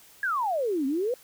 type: exponential two-way sweep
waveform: sine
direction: down then up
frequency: 1692 to 258.4 to 521 Hz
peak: -24 dBFS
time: 0.23-1.14 s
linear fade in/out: 2 ms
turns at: 0.86 s
effects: white hiss -54 dBFS RMS until 1.23 s